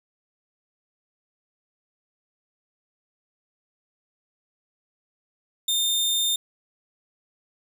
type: tone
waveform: sawtooth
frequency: 3626 Hz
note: A#7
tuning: 49 cents flat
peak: -18 dBFS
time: 5.68-6.36 s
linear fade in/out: 5 ms
effects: none